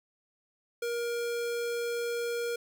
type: tone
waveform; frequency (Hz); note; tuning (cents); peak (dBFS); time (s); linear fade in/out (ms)
square; 472.4; A#4; +23; -31; 0.82-2.56; 5
effects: none